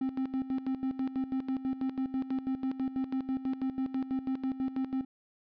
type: tone with tremolo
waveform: triangle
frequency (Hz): 263.5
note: C4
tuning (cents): +12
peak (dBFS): -26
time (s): 0.01-5.05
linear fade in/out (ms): 5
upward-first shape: square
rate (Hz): 6.1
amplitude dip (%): 75
effects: resampled to 11025 Hz